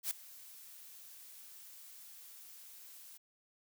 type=noise with ADSR envelope; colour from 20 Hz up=blue; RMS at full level=-34 dBFS; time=0.03-3.18 s; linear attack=77 ms; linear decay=7 ms; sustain=-20 dB; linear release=16 ms; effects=none